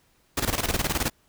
pink noise with tremolo, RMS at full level -24 dBFS, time 0.37-1.1 s, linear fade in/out 5 ms, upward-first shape square, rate 19 Hz, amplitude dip 75%, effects pink hiss -64 dBFS RMS until 1.28 s

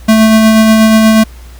square tone with tremolo, 220 Hz, A3, in tune, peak -3 dBFS, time 0.08-1.24 s, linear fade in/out 10 ms, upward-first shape sine, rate 8.3 Hz, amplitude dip 25%, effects added 60 Hz sine -29 dBFS peak until 1.59 s + pink hiss -40 dBFS RMS until 1.59 s

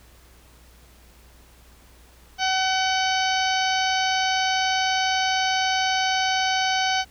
harmonic tone with a mistuned harmonic, 756 Hz, F#5, 37 cents sharp, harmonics 1 / 2 / 3 / 4 / 5 / 6 / 7 / 8, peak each -23 / -27 / -30 / -28 / -34 / -31 / -36 / -34 dBFS, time 2.38-7.05 s, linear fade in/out 50 ms, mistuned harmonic 7, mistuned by +22 cents, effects added 60 Hz sine -51 dBFS peak until 7.1 s + pink hiss -54 dBFS RMS until 7.1 s

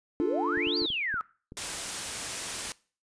triangle chord, D minor, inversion none, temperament equal, 293.7 / 349.2 / 440 Hz, D4 / F4 / A4, 0 / 0 / 0 cents, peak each -30 / -30 / -32 dBFS, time 0.2-0.86 s, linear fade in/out 0 ms
sine exponential two-way sweep, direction up then down, 290 to 4826 to 1249 Hz, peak -28 dBFS, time 0.2-1.21 s, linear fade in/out 0 ms, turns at 0.78 s
clicks, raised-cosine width 3 ms, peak -30 dBFS, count 6, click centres 0.574 / 0.671 / 0.819 / 0.903 / 1.142 / 1.521 s
white noise, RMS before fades -34 dBFS, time 1.57-2.72 s, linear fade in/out 0 ms
effects noise-tail reverb RT60 0.4 s tail -22 dB re dry + resampled to 22050 Hz

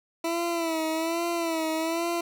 20% pulse tone with vibrato, 329.6 Hz, E4, in tune, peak -21 dBFS, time 0.24-2.21 s, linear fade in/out 5 ms, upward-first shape sine, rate 1.2 Hz, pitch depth 65 cents each way, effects none

